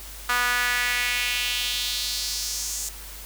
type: tone with high-pass filter sweep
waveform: sawtooth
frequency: 244.8 Hz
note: B3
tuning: 15 cents flat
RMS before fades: -26 dBFS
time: 0.29-2.89 s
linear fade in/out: 5 ms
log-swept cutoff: 1300 to 7100 Hz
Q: 2.5
effects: added 50 Hz sine -41 dBFS peak until 3.25 s + white hiss -41 dBFS RMS until 3.25 s